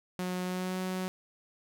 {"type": "tone with pitch glide", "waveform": "sawtooth", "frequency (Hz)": [182, 185.5], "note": ["F#3", "F#3"], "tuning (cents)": [-28, 5], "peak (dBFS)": -28, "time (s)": [0.19, 1.08], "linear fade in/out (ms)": 0, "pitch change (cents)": 33, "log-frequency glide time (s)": [0.44, 0.78], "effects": []}